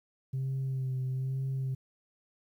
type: tone with vibrato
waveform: sine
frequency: 131.7 Hz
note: C3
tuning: 12 cents sharp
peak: -28 dBFS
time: 0.33-1.75 s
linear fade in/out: 10 ms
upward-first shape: sine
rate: 1.1 Hz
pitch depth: 29 cents each way
effects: tanh soft clip ceiling -28 dBFS + 11-bit